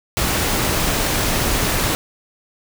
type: noise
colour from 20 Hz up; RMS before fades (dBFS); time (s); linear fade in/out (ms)
pink; -19; 0.17-1.95; 0
effects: none